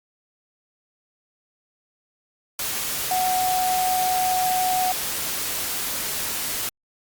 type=tone in noise; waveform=sine; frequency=740 Hz; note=F#5; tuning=in tune; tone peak=-20 dBFS; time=3.11-4.92 s; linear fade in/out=2 ms; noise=white; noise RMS=-27 dBFS; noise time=2.59-6.69 s; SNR=+4 dB; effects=Opus 48 kbps